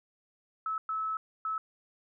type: tone bursts at uneven times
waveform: sine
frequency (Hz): 1300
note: E6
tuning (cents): -24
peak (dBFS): -30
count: 3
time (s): 0.66-0.78 / 0.89-1.17 / 1.45-1.58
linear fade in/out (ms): 2
effects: none